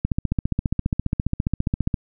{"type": "click train", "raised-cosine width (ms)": 5, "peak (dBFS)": -8, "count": 29, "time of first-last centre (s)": [0.05, 1.942], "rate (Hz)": 14.8, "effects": []}